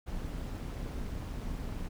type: noise with amplitude modulation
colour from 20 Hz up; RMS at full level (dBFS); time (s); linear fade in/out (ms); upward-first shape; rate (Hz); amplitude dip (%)
brown; -35; 0.06-1.89; 20; sine; 208; 60
effects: none